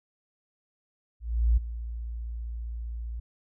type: tone with ADSR envelope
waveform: sine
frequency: 57.6 Hz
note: A#1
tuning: 20 cents flat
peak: -17 dBFS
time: 1.2-3.2 s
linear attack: 370 ms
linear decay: 13 ms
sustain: -15 dB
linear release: 8 ms
effects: none